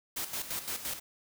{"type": "noise with tremolo", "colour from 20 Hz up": "white", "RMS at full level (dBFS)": -35, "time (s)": [0.16, 1], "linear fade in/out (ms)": 10, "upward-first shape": "square", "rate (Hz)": 5.8, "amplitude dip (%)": 65, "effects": []}